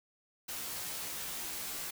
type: noise with comb filter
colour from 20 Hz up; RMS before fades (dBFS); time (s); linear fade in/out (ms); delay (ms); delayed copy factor
white; -40; 0.48-1.91; 10; 15; -0.8
effects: none